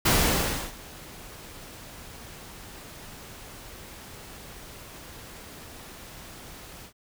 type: noise with ADSR envelope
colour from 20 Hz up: pink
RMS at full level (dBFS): -20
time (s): 0.05-6.93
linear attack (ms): 10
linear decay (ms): 660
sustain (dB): -24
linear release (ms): 84
effects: none